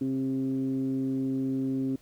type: tone with low-pass filter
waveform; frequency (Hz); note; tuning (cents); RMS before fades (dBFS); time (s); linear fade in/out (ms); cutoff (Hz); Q
15% pulse; 133; C3; +29; -29; 0.01-1.96; 5; 300; 8.8
effects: pink hiss -61 dBFS RMS until 2.01 s